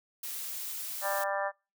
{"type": "noise", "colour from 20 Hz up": "blue", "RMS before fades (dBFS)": -38, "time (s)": [0.23, 1.24], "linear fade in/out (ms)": 5}
{"type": "harmonic tone", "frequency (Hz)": 197.4, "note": "G3", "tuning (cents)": 12, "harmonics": [3, 4, 5, 6, 7, 8, 9], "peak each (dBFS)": [-33, -35, -38, -38, -42, -42, -38], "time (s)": [1.01, 1.52], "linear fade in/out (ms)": 50}
{"effects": ["noise-tail reverb RT60 0.3 s tail -25 dB re dry"]}